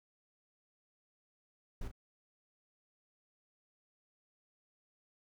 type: noise with echo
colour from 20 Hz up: brown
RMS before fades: -39 dBFS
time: 1.81-1.88 s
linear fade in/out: 5 ms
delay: 35 ms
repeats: 1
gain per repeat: -9 dB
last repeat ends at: 1.915 s
effects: none